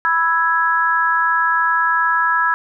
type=chord; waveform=sine; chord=E major; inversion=second; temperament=equal; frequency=987.8 / 1318.5 / 1661.2 Hz; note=B5 / E6 / G#6; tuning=0 / 0 / 0 cents; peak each=-19 / -18 / -17 dBFS; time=0.05-2.54 s; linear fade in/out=0 ms; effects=none